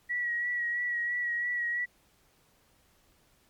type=tone with vibrato; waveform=sine; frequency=1923 Hz; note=B6; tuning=47 cents flat; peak=-28 dBFS; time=0.09-1.86 s; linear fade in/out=20 ms; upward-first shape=sine; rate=3 Hz; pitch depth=27 cents each way; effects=pink hiss -66 dBFS RMS until 3.49 s + MP3 96 kbps